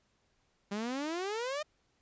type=exponential sweep; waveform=sawtooth; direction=up; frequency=196.8 to 622.3 Hz; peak=-30 dBFS; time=0.71-1.63 s; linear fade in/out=10 ms; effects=pink hiss -74 dBFS RMS until 2.01 s + resampled to 16000 Hz